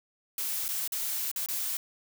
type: noise with dropouts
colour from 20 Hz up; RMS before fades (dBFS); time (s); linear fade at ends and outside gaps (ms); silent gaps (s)
blue; -32; 0.38-1.77; 2; 0.682-0.688 / 0.877-0.921 / 1.315-1.36 / 1.461-1.486
effects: none